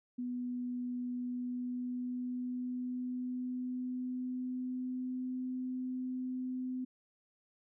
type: tone with pitch glide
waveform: sine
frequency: 246.9 to 254.9 Hz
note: B3 to C4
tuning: 0 to -45 cents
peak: -35 dBFS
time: 0.18-6.85 s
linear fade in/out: 10 ms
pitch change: +55 cents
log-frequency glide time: 1.15-5.47 s
effects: none